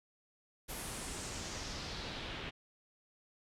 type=noise with low-pass filter sweep; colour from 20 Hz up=pink; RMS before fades=-43 dBFS; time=0.68-2.51 s; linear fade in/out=20 ms; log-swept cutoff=12000 to 2900 Hz; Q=2.2; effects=none